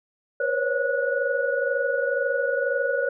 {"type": "tone cluster", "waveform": "sine", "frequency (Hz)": [485.5, 538, 560, 1463], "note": ["B4", "C5", "C#5", "F#6"], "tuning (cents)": [-30, 48, 18, -20], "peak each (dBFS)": -27, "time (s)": [0.4, 3.09], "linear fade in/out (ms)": 5, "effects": []}